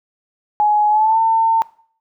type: tone with pitch glide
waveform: sine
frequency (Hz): 840 to 900.3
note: G#5 to A5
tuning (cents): +19 to +39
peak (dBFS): -11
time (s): 0.6-1.62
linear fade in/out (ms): 0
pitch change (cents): +120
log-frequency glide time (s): 0.89-1.19
effects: noise-tail reverb RT60 0.5 s tail -20 dB re dry